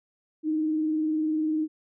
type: tone with vibrato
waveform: sine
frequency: 311.1 Hz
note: D#4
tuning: in tune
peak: -23 dBFS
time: 0.43-1.68 s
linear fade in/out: 50 ms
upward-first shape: triangle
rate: 20 Hz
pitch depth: 46 cents each way
effects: none